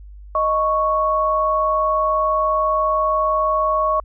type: tone pair together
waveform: sine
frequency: 623 / 1108.5 Hz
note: D#5 / C#6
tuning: +2 / 0 cents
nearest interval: minor seventh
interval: 998 cents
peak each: -20 / -17 dBFS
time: 0.35-4 s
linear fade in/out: 2 ms
effects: added 50 Hz sine -36 dBFS peak until 4.04 s